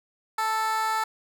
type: tone with high-pass filter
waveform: 15% pulse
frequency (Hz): 439.9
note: A4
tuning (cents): 0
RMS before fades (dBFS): -26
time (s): 0.38-1.04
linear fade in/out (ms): 5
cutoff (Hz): 1000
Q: 3.2
effects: none